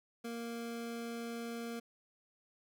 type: tone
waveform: 25% pulse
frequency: 233.1 Hz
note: A#3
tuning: in tune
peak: -36 dBFS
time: 0.24-1.8 s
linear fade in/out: 10 ms
effects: none